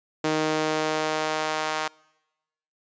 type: tone with high-pass filter sweep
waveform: sawtooth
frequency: 155.56 Hz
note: D#3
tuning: in tune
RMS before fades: -26 dBFS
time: 0.24-1.88 s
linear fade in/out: 5 ms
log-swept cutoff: 340 to 860 Hz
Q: 1.2
effects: noise-tail reverb RT60 1.0 s tail -25 dB re dry + resampled to 16000 Hz